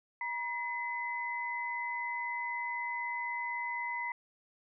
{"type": "tone pair together", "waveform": "sine", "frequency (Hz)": [956.1, 2026], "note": ["A#5", "B6"], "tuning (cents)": [44, 44], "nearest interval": "octave + minor second", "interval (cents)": 1300, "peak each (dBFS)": [-37, -36], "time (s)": [0.21, 4.12], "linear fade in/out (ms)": 2, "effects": []}